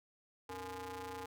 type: ring-modulated tone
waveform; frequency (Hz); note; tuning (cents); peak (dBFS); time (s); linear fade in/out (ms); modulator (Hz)
sawtooth; 189.8; F#3; +44; -36; 0.49-1.26; 5; 650
effects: none